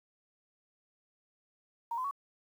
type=tone with pitch steps; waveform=sine; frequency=932.3 / 1022.6 / 1121.6 Hz; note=A#5 / C6 / C#6; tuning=0 / -40 / +20 cents; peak=-32 dBFS; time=1.91-2.111 s; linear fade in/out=5 ms; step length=67 ms; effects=10-bit